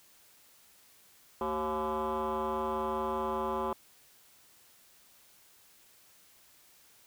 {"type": "tone with frequency modulation", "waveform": "sine", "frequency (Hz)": 698.5, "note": "F5", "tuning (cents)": 0, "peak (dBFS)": -28, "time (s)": [1.41, 3.73], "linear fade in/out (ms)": 2, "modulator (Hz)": 158, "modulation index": 2.9, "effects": ["tanh soft clip ceiling -28 dBFS", "white hiss -61 dBFS RMS until 7.06 s"]}